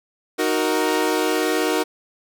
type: chord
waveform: sawtooth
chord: D# minor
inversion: none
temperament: equal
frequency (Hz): 311.1 / 370 / 466.2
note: D#4 / F#4 / A#4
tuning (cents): 0 / 0 / 0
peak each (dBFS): -19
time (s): 0.38-1.84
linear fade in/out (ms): 20
effects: none